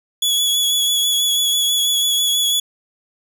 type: tone with vibrato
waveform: sawtooth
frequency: 3386 Hz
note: G#7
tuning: 33 cents sharp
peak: -12 dBFS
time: 0.22-2.6 s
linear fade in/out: 5 ms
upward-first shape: sine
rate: 6.1 Hz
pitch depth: 20 cents each way
effects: none